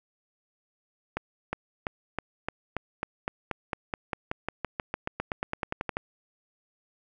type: accelerating click train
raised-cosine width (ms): 0.5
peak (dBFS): -14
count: 27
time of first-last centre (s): 1.17-5.969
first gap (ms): 360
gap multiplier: 0.94
effects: none